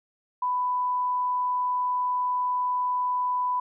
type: tone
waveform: sine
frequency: 995 Hz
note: B5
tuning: 13 cents sharp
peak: -23 dBFS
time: 0.42-3.6 s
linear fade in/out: 5 ms
effects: none